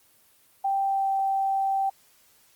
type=tone with pitch glide; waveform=sine; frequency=784 to 779 Hz; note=G5 to G5; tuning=0 to -11 cents; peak=-22 dBFS; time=0.64-1.9 s; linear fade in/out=10 ms; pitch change=-11 cents; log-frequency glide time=0.84-1.1 s; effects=white hiss -60 dBFS RMS until 2.55 s + Opus 24 kbps